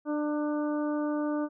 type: harmonic tone with a mistuned harmonic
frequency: 297.8 Hz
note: D4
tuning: 24 cents sharp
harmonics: 1 / 2 / 3 / 4 / 5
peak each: -28 / -34 / -41 / -41 / -45 dBFS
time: 0.05-1.49 s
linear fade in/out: 50 ms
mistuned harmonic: 3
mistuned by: +17 cents
effects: none